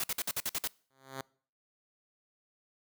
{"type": "noise bursts", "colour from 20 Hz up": "white", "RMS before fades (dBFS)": -33, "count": 8, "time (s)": [0, 0.675], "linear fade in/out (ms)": 2, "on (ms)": 38, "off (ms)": 53}
{"type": "tone with exponential growth", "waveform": "5% pulse", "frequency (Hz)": 133.7, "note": "C3", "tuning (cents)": 38, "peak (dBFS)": -24, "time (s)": [0.9, 1.21], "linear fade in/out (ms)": 2, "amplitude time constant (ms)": 67}
{"effects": ["noise-tail reverb RT60 0.5 s tail -25 dB re dry"]}